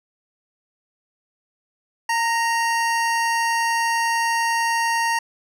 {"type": "tone pair together", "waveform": "square", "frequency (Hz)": [920, 1871.1], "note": ["A#5", "A#6"], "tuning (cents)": [-23, 6], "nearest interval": "octave", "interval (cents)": 1229, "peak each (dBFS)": [-21, -24], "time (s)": [2.09, 5.19], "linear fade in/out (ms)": 5, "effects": ["low-pass 10000 Hz 12 dB/octave"]}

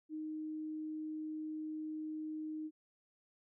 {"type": "tone", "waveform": "sine", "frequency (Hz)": 310.4, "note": "D#4", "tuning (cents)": -4, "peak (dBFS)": -39, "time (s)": [0.09, 2.71], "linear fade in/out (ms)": 50, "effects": []}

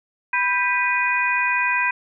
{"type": "harmonic tone with a mistuned harmonic", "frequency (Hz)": 493.9, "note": "B4", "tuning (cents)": 0, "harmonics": [2, 3, 4, 5], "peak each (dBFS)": [-23, -24, -25, -22], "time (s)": [0.33, 1.91], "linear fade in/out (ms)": 5, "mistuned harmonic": 3, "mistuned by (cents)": 110, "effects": []}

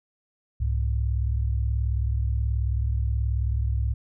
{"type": "tone pair together", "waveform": "sine", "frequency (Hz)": [65.8, 104.45], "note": ["C2", "G#2"], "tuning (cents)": [10, 10], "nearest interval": "minor sixth", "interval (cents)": 800, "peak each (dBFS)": [-23, -27], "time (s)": [0.6, 3.94], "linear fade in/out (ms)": 10, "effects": []}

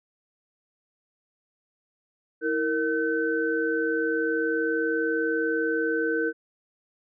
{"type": "tone cluster", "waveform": "sine", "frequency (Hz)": [323.5, 463.8, 1524], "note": ["E4", "A#4", "G6"], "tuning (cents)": [-32, -9, -49], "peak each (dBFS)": [-28, -26, -28], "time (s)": [2.41, 6.33], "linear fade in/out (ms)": 50, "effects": []}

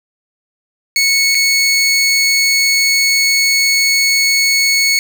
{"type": "tone with dropouts", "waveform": "20% pulse", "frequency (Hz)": 2207, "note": "C#7", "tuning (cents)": -8, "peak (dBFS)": -5, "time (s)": [0.96, 4.99], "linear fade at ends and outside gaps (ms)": 1, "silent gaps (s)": [1.347, 1.351], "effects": []}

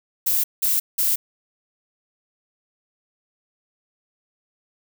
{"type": "noise bursts", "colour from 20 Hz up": "violet", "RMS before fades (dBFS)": -20, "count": 3, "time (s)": [0.26, 1.16], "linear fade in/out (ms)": 10, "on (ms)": 180, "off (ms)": 180, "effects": []}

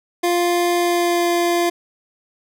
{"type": "tone with pitch glide", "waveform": "25% pulse", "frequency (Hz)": [349.2, 345.8], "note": ["F4", "F4"], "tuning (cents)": [0, -17], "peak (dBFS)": -12, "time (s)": [0.23, 1.7], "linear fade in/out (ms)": 10, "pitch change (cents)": -17, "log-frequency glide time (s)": [0.75, 1.3], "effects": []}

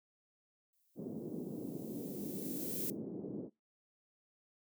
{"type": "noise with exponential growth", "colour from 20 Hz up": "violet", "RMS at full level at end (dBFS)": -38, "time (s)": [0.73, 2.9], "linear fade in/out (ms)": 1, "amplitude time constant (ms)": 470}
{"type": "band-pass noise", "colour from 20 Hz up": "pink", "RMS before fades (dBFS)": -43, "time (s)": [0.95, 3.5], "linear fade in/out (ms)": 50, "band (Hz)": [180, 410], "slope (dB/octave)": 24}
{"effects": ["noise-tail reverb RT60 0.2 s tail -22 dB re dry"]}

